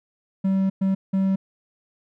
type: tone bursts at uneven times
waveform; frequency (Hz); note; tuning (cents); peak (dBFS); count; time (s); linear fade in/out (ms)
triangle; 192.3; G3; -33; -16; 3; 0.44-0.7 / 0.81-0.95 / 1.13-1.36; 10
effects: none